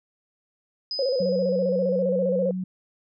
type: tone with exponential decay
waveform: sine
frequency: 5010 Hz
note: D#8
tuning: 11 cents sharp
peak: -26 dBFS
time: 0.91-2.02 s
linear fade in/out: 1 ms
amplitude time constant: 240 ms
type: tone with vibrato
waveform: sine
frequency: 521 Hz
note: C5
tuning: 7 cents flat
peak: -21 dBFS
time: 0.99-2.51 s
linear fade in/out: 2 ms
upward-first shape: square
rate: 15 Hz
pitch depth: 79 cents each way
type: tone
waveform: sine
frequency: 185 Hz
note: F#3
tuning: in tune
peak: -26 dBFS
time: 1.2-2.64 s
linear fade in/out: 5 ms
effects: none